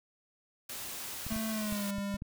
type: noise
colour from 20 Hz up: white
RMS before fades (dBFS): -41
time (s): 0.69-1.91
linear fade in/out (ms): 5
type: clicks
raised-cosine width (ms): 5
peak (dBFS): -28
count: 7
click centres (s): 1.266 / 1.324 / 1.363 / 1.725 / 1.984 / 2.142 / 2.221
type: tone with pitch glide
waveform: square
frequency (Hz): 220.9 to 200.2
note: A3 to G3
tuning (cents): +7 to +37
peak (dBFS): -34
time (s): 1.3-2.17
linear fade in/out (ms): 10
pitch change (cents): -170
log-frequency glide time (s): 1.49-1.88
effects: none